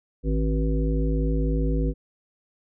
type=harmonic tone with a mistuned harmonic; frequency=53.8 Hz; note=A1; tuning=38 cents flat; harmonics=1 / 3 / 5 / 7 / 9; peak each=-22 / -28 / -29 / -34 / -33 dBFS; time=0.23-1.94 s; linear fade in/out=50 ms; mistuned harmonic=3; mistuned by=-49 cents; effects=none